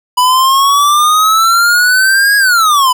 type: exponential two-way sweep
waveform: square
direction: up then down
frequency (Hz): 987.8 to 1661.2 to 987.8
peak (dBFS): -7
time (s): 0.17-2.93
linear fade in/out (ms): 10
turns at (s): 2.37
effects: none